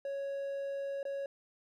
triangle tone with dropouts, 554.4 Hz, C#5, in tune, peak -33 dBFS, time 0.05-1.26 s, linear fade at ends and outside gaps 2 ms, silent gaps 1.03-1.052 s, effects none

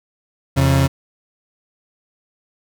35% pulse tone pair together, 85.6 / 135.88 Hz, F2 / C#3, -34 / -34 cents, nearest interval minor sixth, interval 800 cents, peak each -16 / -12 dBFS, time 0.56-0.88 s, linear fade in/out 20 ms, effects none

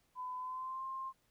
sine tone with pitch glide, 1007 to 1058.3 Hz, B5 to C6, +33 to +19 cents, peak -39 dBFS, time 0.15-1.13 s, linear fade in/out 50 ms, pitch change +86 cents, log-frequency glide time 0.37-0.84 s, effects pink hiss -75 dBFS RMS until 1.3 s

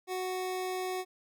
25% pulse tone, 370 Hz, F#4, in tune, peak -29 dBFS, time 0.07-1.05 s, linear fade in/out 50 ms, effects none

